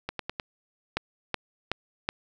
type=two click trains; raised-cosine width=0.3 ms; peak=-15 / -10 dBFS; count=4 / 4; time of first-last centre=0.09-0.398 / 0.97-2.089 s; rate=9.73 / 2.68 Hz; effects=none